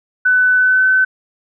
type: tone with pitch glide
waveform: sine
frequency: 1500 to 1520.9 Hz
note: F#6 to F#6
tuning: +23 to +47 cents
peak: -9 dBFS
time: 0.25-1.05 s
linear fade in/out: 10 ms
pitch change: +24 cents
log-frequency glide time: 0.54-0.86 s
effects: none